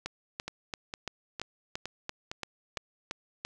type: two click trains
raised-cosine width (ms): 0.2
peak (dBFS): -19 / -17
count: 6 / 11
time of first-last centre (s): 0.48-2.774 / 0.06-3.45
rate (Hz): 2.18 / 2.95
effects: none